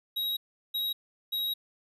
square tone bursts at uneven times, 3822 Hz, A#7, 43 cents sharp, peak -29 dBFS, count 3, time 0.16-0.37 / 0.74-0.93 / 1.32-1.54 s, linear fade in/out 10 ms, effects resampled to 32000 Hz + 11-bit

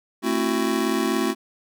square chord, F# half-diminished seventh, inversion first, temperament just, 222 / 266.4 / 333 / 370 Hz, A3 / C4 / E4 / F#4, +16 / +31 / +18 / 0 cents, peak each -27 dBFS, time 0.22-1.35 s, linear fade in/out 50 ms, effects none

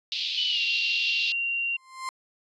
white band-pass noise, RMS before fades -30 dBFS, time 0.12-1.32 s, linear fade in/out 0 ms, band 2700 to 4500 Hz, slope 48 dB/octave
sine tone with pitch glide, 2978 to 2763 Hz, F#7 to F7, +11 to -19 cents, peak -25 dBFS, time 0.37-1.77 s, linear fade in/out 10 ms, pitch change -130 cents, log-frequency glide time 0.49-0.61 s
35% pulse tone with exponential growth, 1046.5 Hz, C6, in tune, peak -26 dBFS, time 1.71-2.09 s, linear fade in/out 1 ms, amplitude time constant 81 ms
effects resampled to 24000 Hz

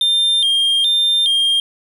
triangle tone with vibrato, 3400 Hz, G#7, 40 cents sharp, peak -11 dBFS, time 0.01-1.6 s, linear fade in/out 2 ms, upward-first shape square, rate 1.2 Hz, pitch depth 99 cents each way, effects none

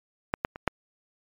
clicks, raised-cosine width 0.5 ms, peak -9 / -9 / -22 / -7 dBFS, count 4, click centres 0.339 / 0.449 / 0.559 / 0.677 s, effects MP3 96 kbps

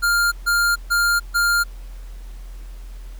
square tone bursts, 1402 Hz, F6, 6 cents sharp, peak -16 dBFS, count 4, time 0.02-1.64 s, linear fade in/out 20 ms, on 300 ms, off 140 ms, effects added 42 Hz sine -32 dBFS peak until 3.19 s + pink hiss -51 dBFS RMS until 3.19 s

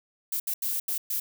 violet noise bursts at uneven times, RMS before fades -29 dBFS, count 5, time 0.32-0.4 / 0.47-0.54 / 0.62-0.8 / 0.88-0.98 / 1.1-1.2 s, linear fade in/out 5 ms, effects none

